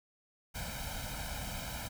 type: noise with comb filter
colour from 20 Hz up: pink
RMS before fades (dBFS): -40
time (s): 0.54-1.89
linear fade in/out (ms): 20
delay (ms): 1.3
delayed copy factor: +0.9
effects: none